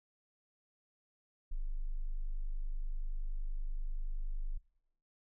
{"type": "tone", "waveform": "sine", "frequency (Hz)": 25.26, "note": "G#0", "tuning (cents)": -47, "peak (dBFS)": -33, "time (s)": [1.51, 4.58], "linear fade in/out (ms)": 10, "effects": ["noise-tail reverb RT60 0.8 s tail -21 dB re dry"]}